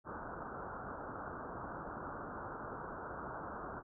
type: low-pass noise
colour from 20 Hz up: white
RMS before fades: -45 dBFS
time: 0.04-3.83 s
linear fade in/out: 50 ms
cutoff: 1500 Hz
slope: 96 dB/octave
effects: none